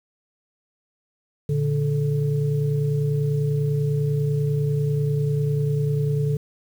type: tone cluster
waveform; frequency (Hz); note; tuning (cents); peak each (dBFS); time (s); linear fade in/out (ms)
sine; 115.8 / 145.9 / 435.6; A#2 / D3 / A4; -11 / -11 / -17; -29 / -20 / -28; 1.49-6.37; 5
effects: 8-bit